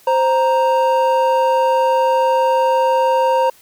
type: tone pair together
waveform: triangle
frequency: 523.3 / 933 Hz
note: C5 / A#5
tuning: 0 / +1 cents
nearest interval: minor seventh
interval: 1001 cents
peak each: -13 dBFS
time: 0.07-3.5 s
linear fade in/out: 5 ms
effects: white hiss -49 dBFS RMS until 3.61 s